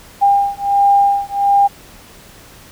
sine beating tone pair, 801 / 802.4 Hz, G5 / G5, +37 / +40 cents, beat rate 1.4 Hz, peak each -13 dBFS, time 0.21-1.68 s, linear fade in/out 20 ms, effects pink hiss -41 dBFS RMS until 2.71 s

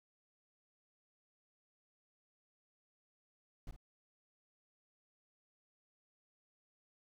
brown noise with echo, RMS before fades -45 dBFS, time 3.67-3.71 s, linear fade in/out 2 ms, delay 53 ms, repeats 1, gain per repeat -9 dB, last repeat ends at 3.763 s, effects none

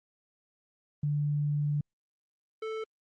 sine / square tone pair in turn, 146.83 / 440 Hz, D3 / A4, 0 / 0 cents, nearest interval octave + perfect fifth, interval 1900 cents, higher second, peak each -26 / -34 dBFS, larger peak first, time 1.03-1.81 / 2.62-2.84 s, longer first, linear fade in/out 5 ms, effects low-pass 3000 Hz 12 dB/octave + Opus 24 kbps

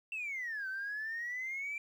sine exponential two-way sweep, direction down then up, 2712 to 1520 to 2359 Hz, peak -35 dBFS, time 0.12-1.78 s, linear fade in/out 2 ms, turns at 0.68 s, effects tanh soft clip ceiling -33 dBFS + 11-bit

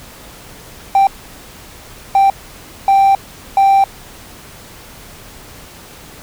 triangle tone bursts at uneven times, 784 Hz, G5, in tune, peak -4 dBFS, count 4, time 0.95-1.07 / 2.15-2.3 / 2.88-3.15 / 3.57-3.84 s, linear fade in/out 2 ms, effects tanh soft clip ceiling -1 dBFS + pink hiss -37 dBFS RMS until 6.22 s

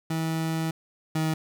30% pulse tone pair in turn, 161.5 / 158.27 Hz, E3 / D#3, -35 / +30 cents, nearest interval unison, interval 35 cents, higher first, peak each -23 / -21 dBFS, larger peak second, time 0.1-0.71 / 1.15-1.34 s, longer first, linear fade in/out 5 ms, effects none

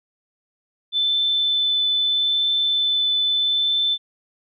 sine tone with vibrato, 3520 Hz, A7, in tune, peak -17 dBFS, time 0.92-3.98 s, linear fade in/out 50 ms, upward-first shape triangle, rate 0.78 Hz, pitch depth 8 cents each way, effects none

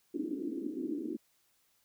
pink band-pass noise, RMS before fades -37 dBFS, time 0.14-1.17 s, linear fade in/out 10 ms, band 260 to 340 Hz, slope 48 dB/octave, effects white hiss -72 dBFS RMS until 1.84 s

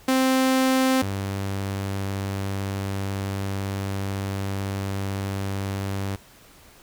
sawtooth tone pair in turn, 261.6 / 97.99 Hz, C4 / G2, 0 / 0 cents, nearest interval octave + perfect fourth, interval 1700 cents, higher first, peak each -14 / -22 dBFS, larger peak first, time 0.08-1.02 / 1.02-6.16 s, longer second, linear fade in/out 5 ms, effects pink hiss -51 dBFS RMS until 6.82 s

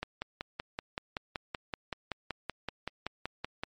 click train, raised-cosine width 0.3 ms, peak -18 dBFS, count 20, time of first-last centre 0.03-3.635 s, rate 5.27 Hz, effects MP3 48 kbps

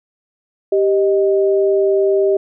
sine tone pair together, 392 / 622.3 Hz, G4 / D#5, 0 / 0 cents, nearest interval minor sixth, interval 800 cents, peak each -12 / -18 dBFS, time 0.72-2.37 s, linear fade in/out 5 ms, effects none

